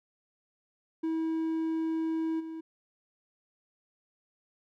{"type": "tone with level steps", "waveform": "triangle", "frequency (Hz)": 322.8, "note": "E4", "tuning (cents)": -36, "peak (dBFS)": [-26, -35], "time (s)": [1.03, 2.61], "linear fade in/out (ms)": 10, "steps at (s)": 2.39, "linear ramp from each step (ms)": 20, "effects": []}